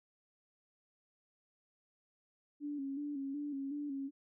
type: tone with vibrato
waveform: sine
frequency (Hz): 282.6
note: C#4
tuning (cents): +34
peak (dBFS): -37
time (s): 2.6-4.11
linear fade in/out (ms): 50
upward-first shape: square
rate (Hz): 2.7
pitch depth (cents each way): 55
effects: none